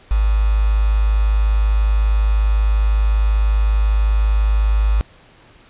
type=tone with quantisation; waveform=sine; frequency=52.7 Hz; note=G#1; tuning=26 cents sharp; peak=-12 dBFS; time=0.11-5.01 s; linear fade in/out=0 ms; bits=5; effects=pink hiss -48 dBFS RMS until 5.69 s + resampled to 8000 Hz